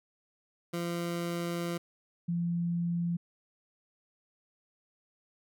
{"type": "tone pair in turn", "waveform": ["20% pulse", "sine"], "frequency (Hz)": [171.6, 171.6], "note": ["F3", "F3"], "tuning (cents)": [-30, -30], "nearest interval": "unison", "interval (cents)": 0, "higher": "neither", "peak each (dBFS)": [-27, -28], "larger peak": "first", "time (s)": [[0.73, 1.78], [2.28, 3.17]], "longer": "first", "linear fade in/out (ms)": 10, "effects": []}